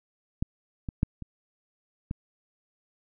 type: clicks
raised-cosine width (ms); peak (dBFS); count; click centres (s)
5; -14 / -20 / -10 / -25 / -19; 5; 0.425 / 0.888 / 1.031 / 1.223 / 2.111
effects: none